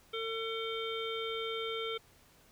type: harmonic tone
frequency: 450 Hz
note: A4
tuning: 39 cents sharp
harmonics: 1 / 3 / 5 / 7 / 8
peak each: -37 / -42 / -43 / -42 / -45 dBFS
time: 0.13-1.98 s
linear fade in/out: 10 ms
effects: pink hiss -63 dBFS RMS until 2.51 s